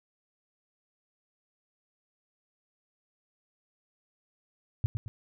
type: tone with echo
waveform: sine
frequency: 108.8 Hz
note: A2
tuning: 19 cents flat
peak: -21 dBFS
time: 4.84-4.86 s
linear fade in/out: 0 ms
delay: 110 ms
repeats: 2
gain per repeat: -7 dB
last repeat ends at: 5.08 s
effects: none